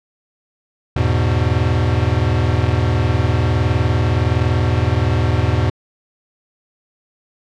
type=chord; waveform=square; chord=E major; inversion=none; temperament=equal; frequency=82.41 / 103.83 / 123.47 Hz; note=E2 / G#2 / B2; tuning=0 / 0 / 0 cents; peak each=-19 dBFS; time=0.96-5.7 s; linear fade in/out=5 ms; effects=low-pass 4000 Hz 12 dB/octave

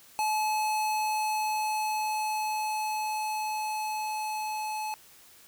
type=tone with level ramp; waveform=square; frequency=859 Hz; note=A5; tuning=42 cents flat; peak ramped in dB=-26 to -32 dBFS; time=0.19-4.94 s; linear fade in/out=0 ms; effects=white hiss -55 dBFS RMS until 5.47 s

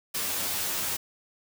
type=noise with comb filter; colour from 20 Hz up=white; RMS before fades=-30 dBFS; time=0.14-0.97 s; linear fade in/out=10 ms; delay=11 ms; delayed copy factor=+0.85; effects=none

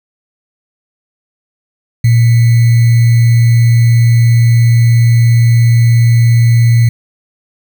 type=tone with sample-and-hold; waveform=sine; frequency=117 Hz; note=A#2; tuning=7 cents sharp; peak=-4 dBFS; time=2.04-6.89 s; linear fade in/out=5 ms; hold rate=2100 Hz; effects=none

